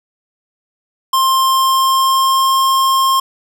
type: tone with pitch glide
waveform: square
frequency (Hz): 1056 to 1065.8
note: C6 to C6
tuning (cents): +16 to +32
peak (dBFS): -11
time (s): 1.13-3.2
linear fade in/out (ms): 5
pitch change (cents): +16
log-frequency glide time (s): 1.38-2.58
effects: none